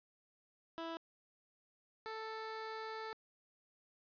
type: tone pair in turn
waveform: 15% pulse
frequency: 329.6 / 441.1 Hz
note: E4 / A4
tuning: 0 / +4 cents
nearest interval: perfect fourth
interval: 504 cents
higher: second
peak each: -35 / -36 dBFS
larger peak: first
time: 0.78-0.97 / 2.06-3.13 s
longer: second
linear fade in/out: 0 ms
effects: resampled to 11025 Hz + 12-bit